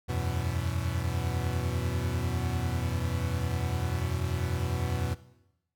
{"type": "chord", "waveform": "40% pulse", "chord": "E suspended second", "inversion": "none", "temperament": "equal", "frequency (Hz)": [82.41, 92.5, 123.47], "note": ["E2", "F#2", "B2"], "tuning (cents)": [0, 0, 0], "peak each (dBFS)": -32, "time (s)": [0.08, 5.15], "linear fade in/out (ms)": 20, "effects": ["noise-tail reverb RT60 0.9 s tail -17 dB re dry"]}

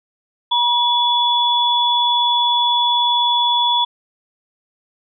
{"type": "tone pair together", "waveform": "sine", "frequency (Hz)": [960, 3421], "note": ["B5", "A7"], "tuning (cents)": [-49, -49], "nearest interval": "octave + minor seventh", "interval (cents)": 2200, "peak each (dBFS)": -16, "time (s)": [0.51, 3.85], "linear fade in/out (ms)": 10, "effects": []}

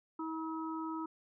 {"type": "harmonic tone", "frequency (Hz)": 320.7, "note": "E4", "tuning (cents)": -48, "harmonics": [1, 3, 4], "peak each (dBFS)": [-38, -43, -44], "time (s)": [0.19, 1.06], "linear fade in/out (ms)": 5, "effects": []}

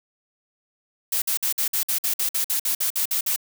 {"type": "noise bursts", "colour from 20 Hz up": "blue", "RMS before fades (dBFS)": -23, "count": 15, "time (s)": [1.12, 3.362], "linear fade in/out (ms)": 5, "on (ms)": 100, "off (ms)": 53, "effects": []}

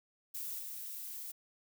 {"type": "noise with level steps", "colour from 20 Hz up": "violet", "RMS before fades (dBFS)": [-41, -44], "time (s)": [0.34, 1.32], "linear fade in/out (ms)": 10, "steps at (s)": 0.58, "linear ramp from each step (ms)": 20, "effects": []}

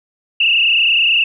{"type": "tone with frequency modulation", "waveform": "sine", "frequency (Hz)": 2751, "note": "F7", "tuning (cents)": -27, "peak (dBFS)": -10, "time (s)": [0.4, 1.24], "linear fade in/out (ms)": 5, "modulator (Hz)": 29.5, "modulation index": 4.4, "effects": []}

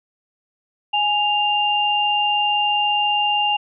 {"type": "tone pair together", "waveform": "sine", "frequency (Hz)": [831, 2795], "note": ["G#5", "F7"], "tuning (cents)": [1, 1], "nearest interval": "octave + major sixth", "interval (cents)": 2100, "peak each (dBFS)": -19, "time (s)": [0.93, 3.57], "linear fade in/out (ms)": 10, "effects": []}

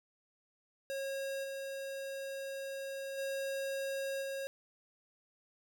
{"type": "tone with level steps", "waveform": "square", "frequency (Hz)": 544, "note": "C#5", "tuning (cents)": -33, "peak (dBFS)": [-37, -40, -36, -38], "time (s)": [0.9, 4.47], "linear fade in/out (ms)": 0, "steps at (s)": [1.43, 3.17, 4.21], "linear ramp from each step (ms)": 20, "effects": []}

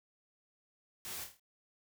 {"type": "noise with echo", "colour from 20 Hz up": "white", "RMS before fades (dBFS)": -44, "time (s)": [1.05, 1.24], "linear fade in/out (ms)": 0, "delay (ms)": 26, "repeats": 6, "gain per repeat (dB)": -5, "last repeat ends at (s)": 1.396, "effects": []}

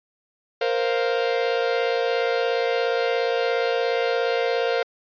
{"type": "chord", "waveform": "45% pulse", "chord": "Bb suspended second", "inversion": "none", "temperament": "equal", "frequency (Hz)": [466.2, 523.3, 698.5], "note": ["Bb4", "C5", "F5"], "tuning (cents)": [0, 0, 0], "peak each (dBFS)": [-23, -25, -28], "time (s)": [0.61, 4.83], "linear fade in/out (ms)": 5, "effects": ["resampled to 11025 Hz"]}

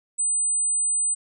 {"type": "tone", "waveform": "sine", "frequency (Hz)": 8100, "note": "B8", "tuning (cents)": 43, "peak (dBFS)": -20, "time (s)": [0.18, 1.15], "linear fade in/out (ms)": 20, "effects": []}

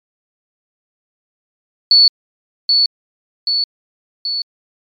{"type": "tone with echo", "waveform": "sine", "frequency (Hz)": 4440, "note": "C#8", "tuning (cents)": 2, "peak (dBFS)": -5, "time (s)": [1.91, 2.08], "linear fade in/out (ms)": 2, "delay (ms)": 780, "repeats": 3, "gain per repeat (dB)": -4, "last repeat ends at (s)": 4.42, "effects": ["MP3 96 kbps"]}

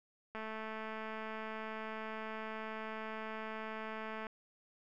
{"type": "click train", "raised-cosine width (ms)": 0.5, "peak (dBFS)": -29, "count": 859, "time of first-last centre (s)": [0.35, 4.268], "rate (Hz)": 219, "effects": []}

